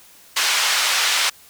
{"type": "band-pass noise", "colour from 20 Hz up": "white", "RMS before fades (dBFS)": -19, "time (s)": [0.36, 1.3], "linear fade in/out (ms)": 10, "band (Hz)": [1000, 4900], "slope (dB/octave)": 12, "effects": ["white hiss -48 dBFS RMS until 1.49 s"]}